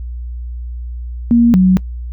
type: tone pair in turn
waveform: sine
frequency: 235.6 / 185.73 Hz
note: A#3 / F#3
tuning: +19 / +7 cents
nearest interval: major third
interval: 412 cents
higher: first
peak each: -6 dBFS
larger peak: neither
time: 1.31-1.54 / 1.54-1.77 s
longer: neither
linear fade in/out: 0 ms
effects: noise-tail reverb RT60 0.1 s tail -23 dB re dry + added 60 Hz sine -22 dBFS peak until 2.12 s